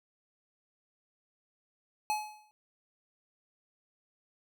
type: tone with exponential decay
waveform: square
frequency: 850 Hz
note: G#5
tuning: 40 cents sharp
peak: -27 dBFS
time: 2.1-2.51 s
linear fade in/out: 0 ms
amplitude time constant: 88 ms
effects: none